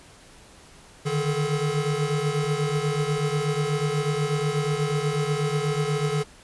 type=tone cluster; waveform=square; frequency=146.4 / 154.6 / 427 Hz; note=D3 / D#3 / G#4; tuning=-5 / -11 / +48 cents; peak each=-28 dBFS; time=1.05-6.24 s; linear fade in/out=20 ms; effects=pink hiss -50 dBFS RMS until 6.43 s + resampled to 24000 Hz